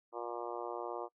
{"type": "harmonic tone", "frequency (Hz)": 118.9, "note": "A#2", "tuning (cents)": 35, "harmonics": [3, 4, 5, 6, 7, 8, 9, 10], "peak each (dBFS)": [-44, -44, -46, -46, -48, -47, -48, -50], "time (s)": [0.12, 1.09], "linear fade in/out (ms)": 50, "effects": ["noise-tail reverb RT60 0.1 s tail -25 dB re dry"]}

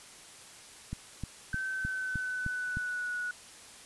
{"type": "click train", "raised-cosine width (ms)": 5, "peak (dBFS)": -23, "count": 7, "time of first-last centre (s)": [0.93, 2.77], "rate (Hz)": 3.26}
{"type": "tone with pitch glide", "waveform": "sine", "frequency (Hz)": [1539, 1466.1], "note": ["G6", "F#6"], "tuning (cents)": [-32, -16], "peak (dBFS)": -32, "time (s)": [1.53, 3.31], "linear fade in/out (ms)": 2, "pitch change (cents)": -84, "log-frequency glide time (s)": [1.68, 3.14]}
{"effects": ["white hiss -51 dBFS RMS until 3.85 s", "resampled to 24000 Hz"]}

